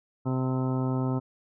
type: harmonic tone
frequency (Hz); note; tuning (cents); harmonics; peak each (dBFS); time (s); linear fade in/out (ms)
129.7; C3; -15; 1 / 2 / 3 / 4 / 5 / 6 / 7 / 8 / 10; -27 / -29 / -36 / -40 / -41 / -44 / -41 / -44 / -43; 0.25-1.2; 20
effects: none